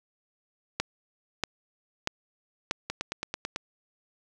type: two click trains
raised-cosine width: 0.2 ms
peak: -14 / -9 dBFS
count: 7 / 4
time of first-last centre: 2.9-3.561 / 0.8-2.711 s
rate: 9.08 / 1.57 Hz
effects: none